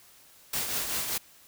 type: noise with tremolo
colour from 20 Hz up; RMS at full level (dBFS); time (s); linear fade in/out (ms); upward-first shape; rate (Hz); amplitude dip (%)
white; -29; 0.53-1.18; 5; triangle; 5.2; 50
effects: white hiss -56 dBFS RMS until 1.47 s